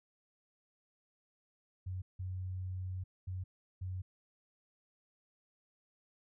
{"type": "tone bursts at uneven times", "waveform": "sine", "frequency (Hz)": 92.5, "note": "F#2", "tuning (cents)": 0, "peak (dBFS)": -37, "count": 4, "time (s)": [[1.86, 2.02], [2.19, 3.04], [3.27, 3.44], [3.81, 4.02]], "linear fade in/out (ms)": 10, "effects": []}